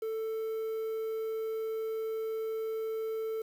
triangle tone with quantisation, 442.9 Hz, A4, 11 cents sharp, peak -30 dBFS, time 0.02-3.42 s, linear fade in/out 5 ms, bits 9, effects none

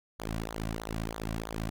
sawtooth tone with flanger, 55 Hz, A1, in tune, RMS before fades -36 dBFS, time 0.19-1.7 s, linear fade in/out 10 ms, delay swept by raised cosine 0.37 to 2.37 ms, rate 3.1 Hz, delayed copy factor -0.85, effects none

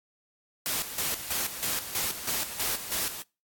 white noise with tremolo, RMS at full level -29 dBFS, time 0.66-3.22 s, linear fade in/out 0 ms, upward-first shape square, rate 3.1 Hz, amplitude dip 65%, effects noise-tail reverb RT60 0.3 s tail -25 dB re dry + AAC 64 kbps

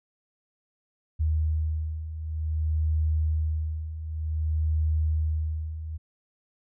sine beating tone pair, 77.78 / 78.32 Hz, D#2 / D#2, 0 / +12 cents, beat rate 0.54 Hz, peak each -30 / -25 dBFS, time 1.19-5.98 s, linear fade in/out 20 ms, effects none

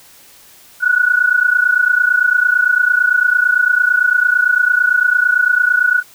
sine tone pair together, 1456 / 1484.9 Hz, F#6 / F#6, -28 / +6 cents, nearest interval unison, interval 34 cents, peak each -13 dBFS, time 0.8-6.03 s, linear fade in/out 50 ms, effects white hiss -44 dBFS RMS until 6.14 s

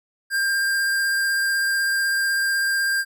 square tone with vibrato, 1596 Hz, G6, 31 cents sharp, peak -20 dBFS, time 0.3-3.05 s, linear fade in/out 50 ms, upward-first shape square, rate 16 Hz, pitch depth 9 cents each way, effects none

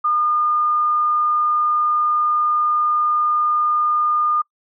sine tone, 1215 Hz, D#6, 42 cents flat, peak -15 dBFS, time 0.04-4.42 s, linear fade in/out 10 ms, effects noise-tail reverb RT60 0.1 s tail -25 dB re dry

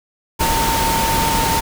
sine tone in noise, 908 Hz, A#5, 46 cents flat, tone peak -18 dBFS, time 0.39-1.61 s, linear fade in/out 20 ms, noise pink, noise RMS -19 dBFS, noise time 0.39-1.61 s, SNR -2 dB, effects none

